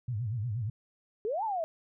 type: tone with vibrato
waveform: sine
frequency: 112.8 Hz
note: A2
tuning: 44 cents sharp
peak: -30 dBFS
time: 0.08-0.7 s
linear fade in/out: 5 ms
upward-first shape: sine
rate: 8.4 Hz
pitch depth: 200 cents each way
type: exponential two-way sweep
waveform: sine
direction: up then down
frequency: 402.7 to 926 to 626 Hz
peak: -29 dBFS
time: 1.25-1.64 s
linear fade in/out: 0 ms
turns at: 1.44 s
effects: none